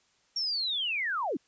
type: linear sweep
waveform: sine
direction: down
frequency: 5588 to 220 Hz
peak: -28 dBFS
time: 0.36-1.37 s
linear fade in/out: 5 ms
effects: white hiss -68 dBFS RMS until 1.47 s + resampled to 16000 Hz